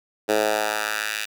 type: tone with high-pass filter sweep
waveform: 10% pulse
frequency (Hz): 107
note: A2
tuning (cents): -48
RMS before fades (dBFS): -24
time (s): 0.28-1.26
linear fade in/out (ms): 20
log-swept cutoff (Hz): 420 to 2400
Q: 1.5
effects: none